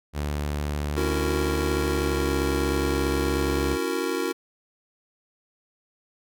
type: tone with pitch glide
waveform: sawtooth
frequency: 73.5 to 69.37 Hz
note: D2 to C#2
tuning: +2 to +2 cents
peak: -22 dBFS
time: 0.13-3.78 s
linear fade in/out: 50 ms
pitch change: -100 cents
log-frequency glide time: 1.7-2.34 s
type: chord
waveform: square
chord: F# dominant seventh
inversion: second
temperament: just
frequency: 277.5 / 333 / 370 / 462.5 Hz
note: C#4 / E4 / F#4 / A#4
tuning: +2 / +18 / 0 / -14 cents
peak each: -33 / -31 / -30 / -31 dBFS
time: 0.96-4.33 s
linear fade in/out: 20 ms
effects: none